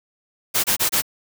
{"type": "noise bursts", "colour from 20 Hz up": "white", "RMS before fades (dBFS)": -19, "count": 4, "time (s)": [0.54, 1.021], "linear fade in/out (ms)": 20, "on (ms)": 100, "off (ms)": 27, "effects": []}